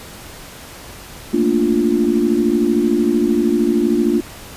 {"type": "chord", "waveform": "sine", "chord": "Bb major seventh", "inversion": "third", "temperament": "equal", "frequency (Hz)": [220, 233.1, 293.7, 349.2], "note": ["A3", "Bb3", "D4", "F4"], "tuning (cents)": [0, 0, 0, 0], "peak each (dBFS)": [-21, -18, -18, -17], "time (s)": [1.33, 4.21], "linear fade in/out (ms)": 10, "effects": ["pink hiss -36 dBFS RMS until 4.56 s", "resampled to 32000 Hz"]}